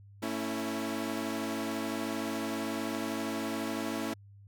sawtooth chord, A major, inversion none, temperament equal with one note detuned, 223.7 / 277.2 / 329.6 Hz, A3 / C#4 / E4, +29 / 0 / 0 cents, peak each -33 dBFS, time 0.22-4.14 s, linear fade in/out 10 ms, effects added 100 Hz sine -51 dBFS peak until 4.47 s

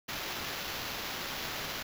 white noise with sample-and-hold, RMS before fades -38 dBFS, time 0.08-1.83 s, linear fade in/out 10 ms, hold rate 8820 Hz, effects none

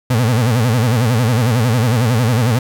35% pulse tone with vibrato, 117.9 Hz, A#2, 20 cents sharp, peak -10 dBFS, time 0.1-2.59 s, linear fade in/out 5 ms, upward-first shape sine, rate 11 Hz, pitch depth 160 cents each way, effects 8-bit

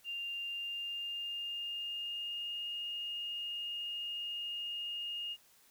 sine tone with pitch glide, 2794 to 2843 Hz, F7 to F7, 0 to +30 cents, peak -37 dBFS, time 0.04-5.37 s, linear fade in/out 50 ms, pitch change +30 cents, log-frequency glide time 0.45-2.67 s, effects white hiss -65 dBFS RMS until 5.7 s

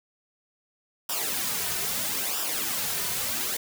white noise with flanger, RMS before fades -29 dBFS, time 1.09-3.57 s, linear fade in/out 5 ms, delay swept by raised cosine 0.46 to 3.66 ms, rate 0.77 Hz, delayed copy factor -0.7, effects none

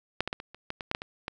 clicks, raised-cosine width 0.3 ms, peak -9 / -15 / -15 / -23 / -29 / -17 / -19 / -12 / -11 / -21 / -17 dBFS, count 11, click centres 0.206 / 0.276 / 0.329 / 0.401 / 0.546 / 0.704 / 0.808 / 0.914 / 0.949 / 1.019 / 1.281 s, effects none

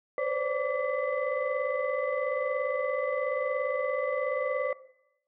sine tone cluster, 503 / 524 / 581 / 1155 / 2013 Hz, B4 / C5 / D5 / D6 / B6, +32 / +2 / -19 / -29 / +33 cents, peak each -36 / -30 / -31 / -36 / -37 dBFS, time 0.18-4.73 s, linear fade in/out 2 ms, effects noise-tail reverb RT60 0.8 s tail -17 dB re dry + tanh soft clip ceiling -17 dBFS

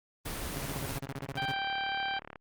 pink noise, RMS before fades -37 dBFS, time 0.25-0.99 s, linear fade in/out 10 ms
sawtooth tone bursts, 137 Hz, C#3, 20 cents flat, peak -31 dBFS, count 15, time 0.56-1.518 s, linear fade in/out 2 ms, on 34 ms, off 32 ms
click train, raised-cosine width 0.5 ms, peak -28 dBFS, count 48, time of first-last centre 1.07-2.358 s, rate 36.5 Hz
harmonic tone, 784 Hz, G5, in tune, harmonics 1 / 2 / 3 / 4 / 5 / 6, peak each -34 / -36 / -41 / -39 / -48 / -49 dBFS, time 1.37-2.19 s, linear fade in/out 5 ms
effects Opus 24 kbps

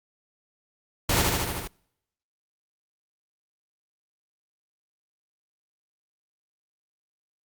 pink noise with echo, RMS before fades -23 dBFS, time 1.09-1.22 s, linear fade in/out 5 ms, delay 76 ms, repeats 6, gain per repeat -2 dB, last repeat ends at 1.676 s, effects noise-tail reverb RT60 0.8 s tail -26 dB re dry + Opus 48 kbps

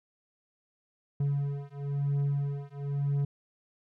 triangle beating tone pair, 141 / 142 Hz, C#3 / C#3, +30 / +42 cents, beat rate 1 Hz, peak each -29 dBFS, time 1.2-3.25 s, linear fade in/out 5 ms, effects none

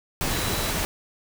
sine tone in noise, 3951 Hz, B7, in tune, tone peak -36 dBFS, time 0.32-0.71 s, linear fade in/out 0 ms, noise pink, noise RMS -26 dBFS, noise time 0.21-0.85 s, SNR -13 dB, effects none

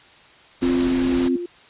pink noise, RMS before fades -30 dBFS, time 0.61-1.29 s, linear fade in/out 20 ms
sine tone with tremolo, 350 Hz, F4, 4 cents sharp, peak -22 dBFS, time 0.62-1.46 s, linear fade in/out 5 ms, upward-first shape square, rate 2 Hz, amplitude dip 35%
sine tone, 261.6 Hz, C4, in tune, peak -18 dBFS, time 0.62-1.36 s, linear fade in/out 5 ms
effects white hiss -49 dBFS RMS until 1.69 s + resampled to 8000 Hz

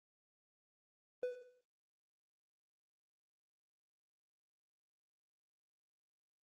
triangle tone with exponential decay, 497.3 Hz, B4, 12 cents sharp, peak -31 dBFS, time 1.23-1.61 s, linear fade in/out 2 ms, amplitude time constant 82 ms, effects noise-tail reverb RT60 0.4 s tail -18 dB re dry + Opus 24 kbps

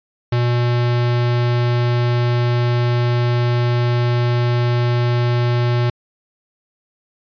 square tone, 120.8 Hz, B2, 38 cents flat, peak -15 dBFS, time 0.32-5.9 s, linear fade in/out 5 ms, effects resampled to 11025 Hz

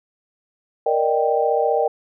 sine chord, Eb major seventh, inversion second, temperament equal, 466.2 / 587.3 / 622.3 / 784 Hz, Bb4 / D5 / Eb5 / G5, 0 / 0 / 0 / 0 cents, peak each -20 / -23 / -23 / -21 dBFS, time 0.86-1.88 s, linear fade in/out 5 ms, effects none

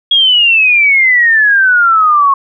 sine exponential sweep, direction down, 3322 to 1086 Hz, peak -5 dBFS, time 0.11-2.34 s, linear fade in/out 5 ms, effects none

